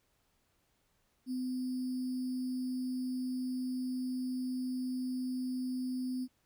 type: tone with sample-and-hold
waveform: sine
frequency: 254.4 Hz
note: C4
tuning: 48 cents flat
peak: -33 dBFS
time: 1.26-6.28 s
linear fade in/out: 50 ms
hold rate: 4900 Hz
effects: pink hiss -75 dBFS RMS until 6.45 s